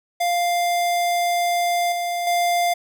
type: tone with level steps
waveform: square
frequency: 698.5 Hz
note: F5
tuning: in tune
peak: -19 / -23 / -18 dBFS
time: 0.2-2.74 s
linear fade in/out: 10 ms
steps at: 1.92 / 2.27 s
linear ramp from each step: 2 ms
effects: none